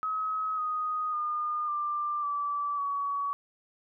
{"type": "tone with pitch steps", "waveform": "sine", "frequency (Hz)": [1276, 1245.4, 1215.6, 1186.4, 1158, 1130.2], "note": ["D#6", "D#6", "D#6", "D6", "D6", "C#6"], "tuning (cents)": [43, 1, -41, 17, -25, 33], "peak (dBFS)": -28, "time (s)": [0.03, 3.33], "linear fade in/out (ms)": 0, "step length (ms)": 550, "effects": []}